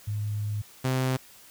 sine / sawtooth tone pair in turn, 104.8 / 129.85 Hz, G#2 / C3, +16 / -13 cents, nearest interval major third, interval 371 cents, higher second, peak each -27 / -20 dBFS, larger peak second, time 0.07-0.62 / 0.84-1.17 s, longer first, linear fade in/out 10 ms, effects white hiss -52 dBFS RMS until 1.5 s

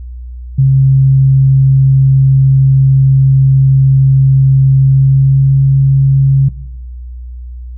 sine tone with pitch glide, 134.6 to 136.24 Hz, C3 to C#3, +49 to -30 cents, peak -4 dBFS, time 0.58-6.49 s, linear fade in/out 10 ms, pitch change +21 cents, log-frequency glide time 4.79-5.53 s, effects noise-tail reverb RT60 1.0 s tail -19 dB re dry + added 61 Hz sine -23 dBFS peak until 7.77 s

